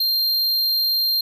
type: tone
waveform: square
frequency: 4186 Hz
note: C8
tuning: in tune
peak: -18 dBFS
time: 0-1.21 s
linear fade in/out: 5 ms
effects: none